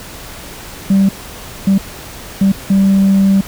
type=tone bursts at uneven times; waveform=sine; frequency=194.9 Hz; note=G3; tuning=10 cents flat; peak=-5 dBFS; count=4; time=0.9-1.09 / 1.67-1.78 / 2.41-2.52 / 2.7-3.41 s; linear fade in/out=5 ms; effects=tanh soft clip ceiling -5 dBFS + pink hiss -31 dBFS RMS until 3.47 s